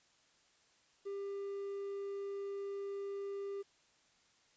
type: tone with quantisation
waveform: triangle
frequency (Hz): 397.9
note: G4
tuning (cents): +26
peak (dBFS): -37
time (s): 1.05-3.63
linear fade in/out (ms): 20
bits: 11
effects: white hiss -70 dBFS RMS until 4.56 s + resampled to 16000 Hz